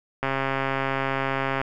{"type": "click train", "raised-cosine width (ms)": 0.5, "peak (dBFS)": -10, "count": 188, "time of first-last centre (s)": [0.23, 1.615], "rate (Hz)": 135, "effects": []}